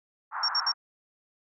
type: band-pass noise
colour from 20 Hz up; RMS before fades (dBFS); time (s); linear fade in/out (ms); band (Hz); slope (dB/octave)
white; -33; 0.31-0.74; 50; 860 to 1500; 48
type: tone bursts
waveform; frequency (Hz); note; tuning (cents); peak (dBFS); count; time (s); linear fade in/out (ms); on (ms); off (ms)
sine; 5520; F8; -21; -23; 3; 0.43-0.719; 5; 55; 62
effects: none